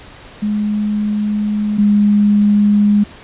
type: tone pair in turn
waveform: sine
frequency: 209.6 / 206.5 Hz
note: G#3 / G#3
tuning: +16 / -10 cents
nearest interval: unison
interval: 26 cents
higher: first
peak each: -14 / -8 dBFS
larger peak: second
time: 0.42-1.78 / 1.78-3.04 s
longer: first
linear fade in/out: 10 ms
effects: pink hiss -38 dBFS RMS until 3.23 s + resampled to 8000 Hz